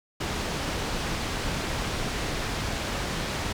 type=low-pass noise; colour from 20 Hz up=pink; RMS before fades=-30 dBFS; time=0.2-3.53 s; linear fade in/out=10 ms; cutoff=6000 Hz; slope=12 dB/octave; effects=none